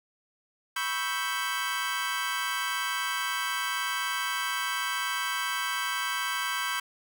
25% pulse chord, C# half-diminished seventh, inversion third, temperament equal with one note detuned, 987.8 / 1108.7 / 1311.7 / 1568 Hz, B5 / C#6 / E6 / G6, 0 / 0 / -9 / 0 cents, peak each -31 / -31 / -33 / -28 dBFS, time 0.76-6.8 s, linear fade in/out 5 ms, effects none

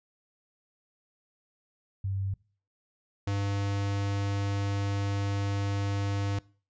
sine / square tone pair in turn, 97.1 / 100 Hz, G2 / G2, -16 / +35 cents, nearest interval minor second, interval 51 cents, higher second, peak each -28 dBFS, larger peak neither, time 2.04-2.34 / 3.27-6.39 s, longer second, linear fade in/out 5 ms, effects noise-tail reverb RT60 0.4 s tail -22 dB re dry + resampled to 16000 Hz

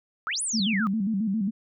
sine exponential two-way sweep, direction up then down, 1174.7 to 10360 to 1174.7 Hz, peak -26 dBFS, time 0.27-0.87 s, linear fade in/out 0 ms, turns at 0.42 s
sine tone with vibrato, 207.7 Hz, G#3, in tune, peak -23 dBFS, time 0.53-1.51 s, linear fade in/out 20 ms, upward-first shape square, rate 7.4 Hz, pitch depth 120 cents each way
effects none

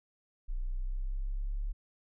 sine linear sweep, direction up, 30.08 to 35.93 Hz, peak -31 dBFS, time 0.48-1.73 s, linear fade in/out 20 ms, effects none

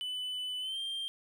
triangle tone with pitch glide, 2998 to 3176 Hz, F#7 to G7, +22 to +22 cents, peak -33 dBFS, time 0.01-1.08 s, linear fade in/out 0 ms, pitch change +100 cents, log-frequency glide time 0.6-0.79 s, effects none

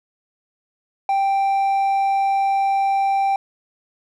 sine tone with hard clipping, 785 Hz, G5, 2 cents sharp, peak -17 dBFS, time 1.09-3.36 s, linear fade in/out 2 ms, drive 3 dB, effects none

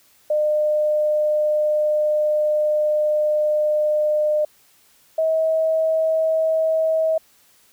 sine tone pair in turn, 605 / 639.6 Hz, D#5 / D#5, -49 / +48 cents, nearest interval minor second, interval 97 cents, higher second, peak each -16 dBFS, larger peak neither, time 0.3-4.45 / 5.18-7.18 s, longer first, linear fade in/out 5 ms, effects white hiss -56 dBFS RMS until 7.72 s

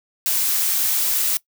blue noise, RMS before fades -20 dBFS, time 0.26-1.37 s, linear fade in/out 0 ms, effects noise-tail reverb RT60 0.1 s tail -20 dB re dry

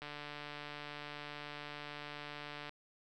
click train, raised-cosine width 0.3 ms, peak -29 dBFS, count 394, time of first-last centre 0.02-2.693 s, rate 147 Hz, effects none

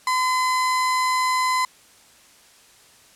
35% pulse tone, 1019 Hz, C6, 46 cents flat, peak -17 dBFS, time 0.07-1.65 s, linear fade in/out 2 ms, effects white hiss -52 dBFS RMS until 3.15 s + low-pass 10000 Hz 12 dB/octave

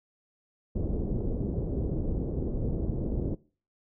pink low-pass noise, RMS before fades -30 dBFS, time 0.75-3.35 s, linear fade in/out 10 ms, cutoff 450 Hz, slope 24 dB/octave, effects noise-tail reverb RT60 0.4 s tail -22 dB re dry

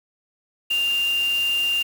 sine tone in noise, 2794 Hz, F7, in tune, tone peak -19 dBFS, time 0.7-1.83 s, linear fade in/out 10 ms, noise white, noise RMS -36 dBFS, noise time 0.7-1.83 s, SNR +14 dB, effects none

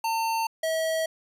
square tone pair in turn, 900 / 644 Hz, A5 / E5, +39 / -41 cents, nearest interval tritone, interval 580 cents, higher first, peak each -25 dBFS, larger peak neither, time 0.04-0.47 / 0.63-1.06 s, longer neither, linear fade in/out 5 ms, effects resampled to 32000 Hz

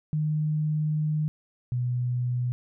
sine tone pair in turn, 153 / 123.59 Hz, D#3 / B2, -29 / +2 cents, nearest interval major third, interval 369 cents, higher first, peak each -23 / -24 dBFS, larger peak first, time 0.13-1.28 / 1.72-2.52 s, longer first, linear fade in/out 0 ms, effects none

